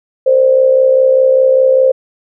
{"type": "tone with amplitude modulation", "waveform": "sine", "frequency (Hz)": 523.3, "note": "C5", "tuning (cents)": 0, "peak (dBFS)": -3, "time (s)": [0.26, 1.92], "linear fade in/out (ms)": 10, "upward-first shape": "sine", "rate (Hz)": 65, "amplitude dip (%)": 60, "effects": []}